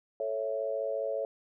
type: chord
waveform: sine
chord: A major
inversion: none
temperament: equal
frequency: 440 / 554.4 / 659.3 Hz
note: A4 / C#5 / E5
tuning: 0 / 0 / 0 cents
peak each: -36 / -32 / -36 dBFS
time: 0.2-1.25 s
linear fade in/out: 2 ms
effects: none